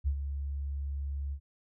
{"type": "tone with ADSR envelope", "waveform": "sine", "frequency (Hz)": 70.1, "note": "C#2", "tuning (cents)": 20, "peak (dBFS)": -24, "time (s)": [0.04, 1.4], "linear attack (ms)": 32, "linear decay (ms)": 75, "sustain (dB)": -8, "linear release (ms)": 75, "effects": []}